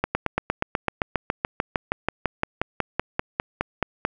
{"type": "slowing click train", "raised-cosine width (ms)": 0.5, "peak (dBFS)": -6, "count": 26, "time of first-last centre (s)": [0.04, 4.051], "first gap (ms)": 110, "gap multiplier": 1.03, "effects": []}